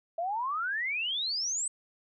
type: exponential sweep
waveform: sine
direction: up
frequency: 651 to 8300 Hz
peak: -29 dBFS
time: 0.18-1.68 s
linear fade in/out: 5 ms
effects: none